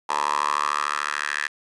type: tone with high-pass filter sweep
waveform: 10% pulse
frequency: 73.42 Hz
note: D2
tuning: in tune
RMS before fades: -25 dBFS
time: 0.09-1.48 s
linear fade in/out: 5 ms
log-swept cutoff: 880 to 1700 Hz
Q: 4.8
effects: resampled to 22050 Hz